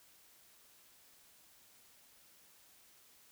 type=silence; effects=white hiss -64 dBFS RMS until 3.31 s